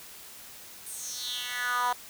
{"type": "tone with high-pass filter sweep", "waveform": "10% pulse", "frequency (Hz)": 246, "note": "B3", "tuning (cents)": -7, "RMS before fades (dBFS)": -32, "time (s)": [0.86, 1.93], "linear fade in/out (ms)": 5, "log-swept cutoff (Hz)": [10000, 840], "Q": 3.9, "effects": ["white hiss -47 dBFS RMS until 2.09 s"]}